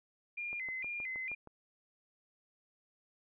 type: tone with vibrato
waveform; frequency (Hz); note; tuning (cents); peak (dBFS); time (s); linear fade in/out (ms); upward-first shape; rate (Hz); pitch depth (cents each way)
sine; 2222; C#7; +4; -37; 0.37-1.35; 10; square; 2.2; 140
type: click train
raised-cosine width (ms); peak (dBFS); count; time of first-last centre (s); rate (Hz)
1; -37; 7; 0.53-1.473; 6.36
effects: none